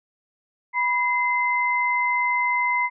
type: tone pair together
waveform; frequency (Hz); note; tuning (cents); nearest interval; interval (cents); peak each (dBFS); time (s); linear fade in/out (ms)
sine; 983 / 2065; B5 / C7; -8 / -23; octave + minor second; 1285; -22; 0.73-2.9; 50
effects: none